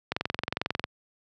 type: click train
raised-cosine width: 0.3 ms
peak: -11 dBFS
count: 17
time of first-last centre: 0.12-0.841 s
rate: 22.2 Hz
effects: high-pass 80 Hz 12 dB/octave